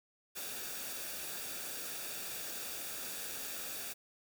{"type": "noise with comb filter", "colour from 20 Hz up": "white", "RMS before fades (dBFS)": -42, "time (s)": [0.35, 3.94], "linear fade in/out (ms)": 20, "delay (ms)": 0.97, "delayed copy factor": -0.5, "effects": []}